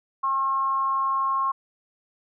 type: tone with frequency modulation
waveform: sine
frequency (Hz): 1078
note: C#6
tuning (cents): -49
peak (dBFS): -21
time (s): 0.23-1.52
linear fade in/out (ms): 10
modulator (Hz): 272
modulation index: 0.27
effects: none